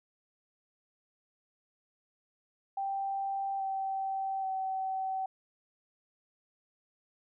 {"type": "tone with pitch steps", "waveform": "sine", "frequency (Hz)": [784, 773.7, 763.4], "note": ["G5", "G5", "G5"], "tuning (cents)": [0, -23, -46], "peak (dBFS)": -31, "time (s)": [2.77, 5.26], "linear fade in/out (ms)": 5, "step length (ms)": 830, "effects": []}